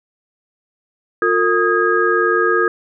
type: tone cluster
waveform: sine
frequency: 356.5 / 454.6 / 1249 / 1636 Hz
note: F4 / A#4 / D#6 / G#6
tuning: +36 / -43 / +6 / -26 cents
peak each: -18 dBFS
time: 1.22-2.68 s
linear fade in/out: 2 ms
effects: none